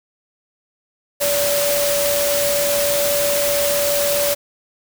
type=tone in noise; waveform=sine; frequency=575 Hz; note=D5; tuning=37 cents flat; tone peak=-18 dBFS; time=1.2-4.35 s; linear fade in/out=20 ms; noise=white; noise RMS=-21 dBFS; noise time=1.2-4.35 s; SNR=0 dB; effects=none